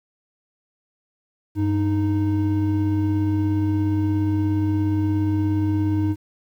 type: tone pair together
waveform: triangle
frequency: 97.5 / 309.5 Hz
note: G2 / D#4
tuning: -9 / -9 cents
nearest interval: octave + minor sixth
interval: 2000 cents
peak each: -19 dBFS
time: 1.55-6.16 s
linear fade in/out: 50 ms
effects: 9-bit